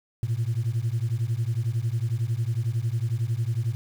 sine beating tone pair, 110 / 121 Hz, A2 / B2, 0 / -35 cents, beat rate 11 Hz, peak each -25 dBFS, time 0.23-3.75 s, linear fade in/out 0 ms, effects tanh soft clip ceiling -19 dBFS + 8-bit

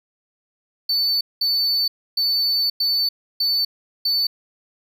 triangle tone bursts at uneven times, 4505 Hz, C#8, 27 cents sharp, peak -16 dBFS, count 6, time 0.89-1.21 / 1.41-1.88 / 2.17-2.7 / 2.8-3.09 / 3.4-3.65 / 4.05-4.27 s, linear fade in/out 5 ms, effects 9-bit

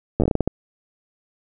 slowing click train, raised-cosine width 2 ms, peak -5 dBFS, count 10, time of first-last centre 0.2-0.476 s, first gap 9 ms, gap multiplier 1.29, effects none

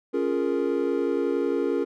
triangle chord, Bb minor seventh, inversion first, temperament equal, 277.2 / 349.2 / 415.3 / 466.2 Hz, Db4 / F4 / Ab4 / Bb4, 0 / 0 / 0 / 0 cents, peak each -26 dBFS, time 0.13-1.85 s, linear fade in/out 20 ms, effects none

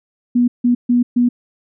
sine tone bursts at uneven times, 243.1 Hz, B3, 27 cents flat, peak -10 dBFS, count 4, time 0.35-0.48 / 0.64-0.75 / 0.89-1.03 / 1.16-1.29 s, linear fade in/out 10 ms, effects none

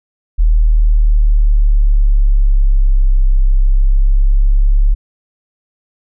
sine exponential two-way sweep, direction down then up, 39.52 to 32.75 to 35.27 Hz, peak -6 dBFS, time 0.38-4.95 s, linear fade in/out 20 ms, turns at 3.26 s, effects none

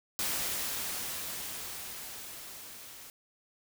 white noise with level ramp, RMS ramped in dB -32 to -49 dBFS, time 0.19-3.1 s, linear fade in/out 0 ms, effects none

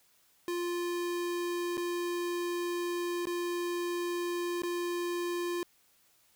square tone with dropouts, 349.2 Hz, F4, in tune, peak -32 dBFS, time 0.48-5.63 s, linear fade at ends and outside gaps 1 ms, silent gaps 1.771-1.777 / 3.255-3.27 / 4.62-4.634 s, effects white hiss -67 dBFS RMS until 6.35 s

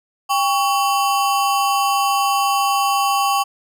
square ring-modulated tone, 958 Hz, A#5, 47 cents sharp, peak -13 dBFS, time 0.29-3.44 s, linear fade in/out 20 ms, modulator 160 Hz, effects none

